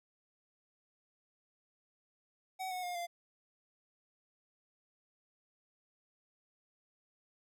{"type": "tone with pitch steps", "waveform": "square", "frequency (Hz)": [753, 732.4, 712.4, 692.9], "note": ["F#5", "F#5", "F5", "F5"], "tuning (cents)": [30, -18, 34, -14], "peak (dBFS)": -38, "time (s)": [2.59, 3.07], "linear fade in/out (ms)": 20, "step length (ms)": 120, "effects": []}